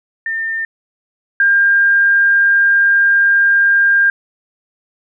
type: tone pair in turn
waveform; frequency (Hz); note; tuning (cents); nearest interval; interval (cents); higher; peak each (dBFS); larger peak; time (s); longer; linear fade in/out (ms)
sine; 1805 / 1602.5; A6 / G6; +44 / +38; major second; 206; first; -17 / -8; second; 0.26-0.65 / 1.4-4.1; second; 2
effects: none